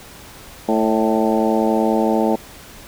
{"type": "harmonic tone with a mistuned harmonic", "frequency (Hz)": 110.6, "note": "A2", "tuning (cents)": 9, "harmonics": [2, 3, 4, 5, 6, 7, 8], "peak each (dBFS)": [-19, -21, -22, -23, -24, -24, -25], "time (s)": [0.68, 2.36], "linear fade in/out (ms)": 10, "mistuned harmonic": 6, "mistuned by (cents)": -45, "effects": ["pink hiss -40 dBFS RMS until 2.87 s"]}